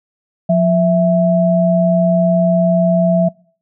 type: tone pair together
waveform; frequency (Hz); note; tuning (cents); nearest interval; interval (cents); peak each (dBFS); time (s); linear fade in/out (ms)
sine; 177.11 / 659.3; F3 / E5; +25 / 0; octave + major seventh; 2275; -12; 0.49-3.29; 10
effects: noise-tail reverb RT60 0.5 s tail -26 dB re dry